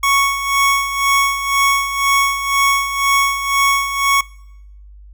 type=tone with tremolo; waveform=25% pulse; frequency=1108.7 Hz; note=C#6; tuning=in tune; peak=-7 dBFS; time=0.03-4.21 s; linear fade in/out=5 ms; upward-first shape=sine; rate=2 Hz; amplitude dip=65%; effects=noise-tail reverb RT60 0.8 s tail -23 dB re dry + added 50 Hz sine -37 dBFS peak until 5.13 s